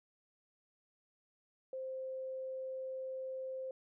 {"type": "tone", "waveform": "sine", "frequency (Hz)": 523.3, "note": "C5", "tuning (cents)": 0, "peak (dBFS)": -39, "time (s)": [1.73, 3.71], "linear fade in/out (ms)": 2, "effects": []}